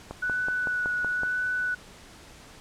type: click train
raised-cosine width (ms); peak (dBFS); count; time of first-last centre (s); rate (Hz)
1; -20; 7; 0.11-1.234; 5.34
type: tone with vibrato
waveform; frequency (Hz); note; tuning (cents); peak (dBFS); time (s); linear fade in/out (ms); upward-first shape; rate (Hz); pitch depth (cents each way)
sine; 1480; F#6; 0; -25; 0.22-1.75; 10; sine; 1; 15
effects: pink hiss -49 dBFS RMS until 2.6 s + low-pass 9000 Hz 12 dB/octave